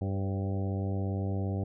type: harmonic tone with a mistuned harmonic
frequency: 97.4 Hz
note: G2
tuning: 11 cents flat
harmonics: 1 / 2 / 3 / 4 / 5 / 6 / 7 / 8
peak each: -30 / -36 / -40 / -42 / -44 / -46 / -47 / -48 dBFS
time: 0.01-1.64 s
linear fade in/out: 5 ms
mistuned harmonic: 5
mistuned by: +34 cents
effects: none